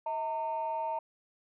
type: tone pair together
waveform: sine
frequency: 640 / 911.4 Hz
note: D#5 / A#5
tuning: +49 / -39 cents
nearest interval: tritone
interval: 612 cents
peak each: -35 / -31 dBFS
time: 0.06-0.99 s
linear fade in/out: 5 ms
effects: tanh soft clip ceiling -26 dBFS